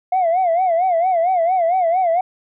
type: tone with vibrato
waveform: sine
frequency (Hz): 706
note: F5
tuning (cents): +19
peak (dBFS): -12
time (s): 0.12-2.21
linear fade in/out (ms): 5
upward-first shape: sine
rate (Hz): 4.4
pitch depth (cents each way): 130
effects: tanh soft clip ceiling -11 dBFS